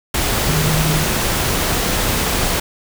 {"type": "tone in noise", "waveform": "sine", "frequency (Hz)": 155.56, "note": "D#3", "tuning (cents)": 0, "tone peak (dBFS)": -17, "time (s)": [0.48, 1.04], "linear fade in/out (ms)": 5, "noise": "pink", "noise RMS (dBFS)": -18, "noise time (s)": [0.14, 2.6], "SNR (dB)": -2, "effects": []}